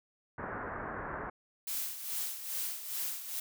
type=low-pass noise; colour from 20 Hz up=white; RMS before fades=-40 dBFS; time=0.38-1.3 s; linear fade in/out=5 ms; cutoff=1700 Hz; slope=48 dB/octave
type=noise with tremolo; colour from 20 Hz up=blue; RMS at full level=-35 dBFS; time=1.67-3.4 s; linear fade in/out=5 ms; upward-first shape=sine; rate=2.4 Hz; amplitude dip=65%
effects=none